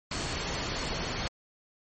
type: tone in noise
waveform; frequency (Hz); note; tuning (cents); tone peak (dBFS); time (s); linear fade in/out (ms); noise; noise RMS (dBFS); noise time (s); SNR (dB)
sine; 4376; C#8; -23; -43; 0.11-1.28; 5; pink; -33; 0.11-1.28; -13
effects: MP3 32 kbps